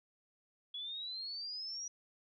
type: exponential sweep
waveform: sine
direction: up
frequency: 3359 to 5820 Hz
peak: -40 dBFS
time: 0.74-1.88 s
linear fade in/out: 5 ms
effects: none